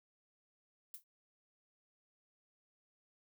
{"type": "noise with exponential decay", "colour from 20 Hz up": "violet", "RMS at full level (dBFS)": -43, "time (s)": [0.94, 1.04], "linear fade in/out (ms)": 2, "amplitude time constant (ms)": 21, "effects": []}